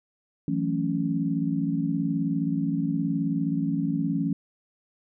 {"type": "chord", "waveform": "sine", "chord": "F# minor seventh", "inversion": "third", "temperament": "equal with one note detuned", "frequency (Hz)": [164.81, 183.83, 220, 277.2], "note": ["E3", "F#3", "A3", "C#4"], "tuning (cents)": [0, -11, 0, 0], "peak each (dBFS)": [-28, -31, -31, -27], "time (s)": [0.48, 4.33], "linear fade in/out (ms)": 2, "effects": []}